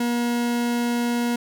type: tone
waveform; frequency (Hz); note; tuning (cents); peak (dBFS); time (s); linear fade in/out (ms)
40% pulse; 238.9; A#3; +43; -20; 0-1.36; 5
effects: none